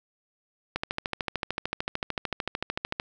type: click train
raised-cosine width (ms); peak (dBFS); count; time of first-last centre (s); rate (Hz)
0.3; -12; 31; 0.76-2.999; 13.4
effects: none